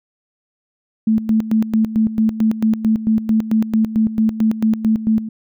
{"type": "tone with tremolo", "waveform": "sine", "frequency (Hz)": 220, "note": "A3", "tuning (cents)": 0, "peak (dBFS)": -11, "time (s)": [1.07, 5.29], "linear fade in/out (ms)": 5, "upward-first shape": "square", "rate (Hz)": 4.5, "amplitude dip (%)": 75, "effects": []}